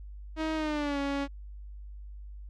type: tone with pitch glide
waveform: sawtooth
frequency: 316 to 279.9 Hz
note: D#4 to C#4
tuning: +27 to +17 cents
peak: -25 dBFS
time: 0.36-1.28 s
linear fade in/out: 50 ms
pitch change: -210 cents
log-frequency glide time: 0.55-0.99 s
effects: added 50 Hz sine -41 dBFS peak until 2.49 s + low-pass 4000 Hz 12 dB/octave